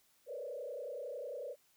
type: tone with frequency modulation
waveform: sine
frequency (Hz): 534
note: C5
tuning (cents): +35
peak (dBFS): -40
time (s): 0.26-1.56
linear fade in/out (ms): 50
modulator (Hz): 31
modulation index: 2.1
effects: white hiss -71 dBFS RMS until 1.76 s